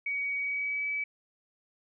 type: tone with pitch glide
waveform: sine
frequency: 2257 to 2292 Hz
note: C#7 to D7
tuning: +31 to -43 cents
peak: -29 dBFS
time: 0.06-1.04 s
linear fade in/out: 5 ms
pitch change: +26 cents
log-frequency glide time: 0.38-0.87 s
effects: none